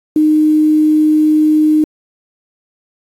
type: tone with quantisation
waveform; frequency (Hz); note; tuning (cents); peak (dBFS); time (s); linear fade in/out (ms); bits
sine; 307.3; D#4; -21; -7; 0.16-1.84; 2; 6
effects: AAC 48 kbps